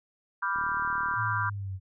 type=chord; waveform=sine; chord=G dominant seventh; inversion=first; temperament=equal; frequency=987.8 / 1174.7 / 1396.9 / 1568 Hz; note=B5 / D6 / F6 / G6; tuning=0 / 0 / 0 / 0 cents; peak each=-32 dBFS; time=0.42-1.5 s; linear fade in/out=10 ms
type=click train; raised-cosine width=3 ms; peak=-34 dBFS; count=23; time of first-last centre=0.56-1.139 s; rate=38 Hz
type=linear sweep; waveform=sine; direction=down; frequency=113.3 to 93 Hz; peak=-32 dBFS; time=1.15-1.8 s; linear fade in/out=50 ms
effects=none